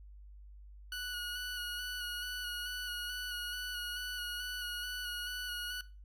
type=tone with vibrato; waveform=20% pulse; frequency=1465 Hz; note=F#6; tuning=18 cents flat; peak=-33 dBFS; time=0.92-5.81 s; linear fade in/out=2 ms; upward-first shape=square; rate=2.3 Hz; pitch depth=19 cents each way; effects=noise-tail reverb RT60 0.3 s tail -17 dB re dry + added 50 Hz sine -50 dBFS peak until 6.04 s